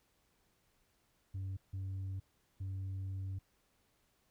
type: tone bursts at uneven times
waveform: sine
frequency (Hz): 95.7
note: G2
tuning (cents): -41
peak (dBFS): -35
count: 3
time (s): 1.34-1.57 / 1.73-2.2 / 2.6-3.39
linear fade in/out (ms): 10
effects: tanh soft clip ceiling -37 dBFS + pink hiss -75 dBFS RMS until 4.3 s